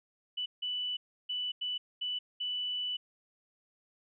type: tone bursts at uneven times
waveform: sine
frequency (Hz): 2975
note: F#7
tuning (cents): +9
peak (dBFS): -32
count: 6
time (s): 0.37-0.46 / 0.62-0.97 / 1.29-1.52 / 1.61-1.78 / 2.01-2.19 / 2.4-2.97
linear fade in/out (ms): 10
effects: none